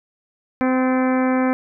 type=harmonic tone with a mistuned harmonic; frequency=257.8 Hz; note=C4; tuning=26 cents flat; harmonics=1 / 2 / 3 / 4 / 5 / 6 / 7 / 8 / 9; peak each=-17 / -23 / -27 / -29 / -31 / -33 / -34 / -35 / -36 dBFS; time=0.61-1.53 s; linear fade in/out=0 ms; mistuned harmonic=7; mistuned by=-42 cents; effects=none